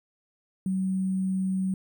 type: tone with sample-and-hold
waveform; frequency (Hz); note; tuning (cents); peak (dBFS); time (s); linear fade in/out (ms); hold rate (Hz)
sine; 188.7; F#3; +34; -24; 0.66-1.74; 2; 8820
effects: none